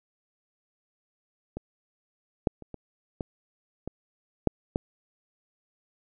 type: clicks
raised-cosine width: 2 ms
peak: -21 / -8 / -30 / -25 / -18 / -20 / -7 / -12 dBFS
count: 8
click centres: 1.57 / 2.472 / 2.623 / 2.743 / 3.208 / 3.876 / 4.473 / 4.759 s
effects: none